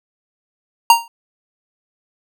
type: tone with exponential decay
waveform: square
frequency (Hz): 930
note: A#5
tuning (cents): -4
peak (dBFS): -3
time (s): 0.9-1.08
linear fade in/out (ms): 2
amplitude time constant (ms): 37
effects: none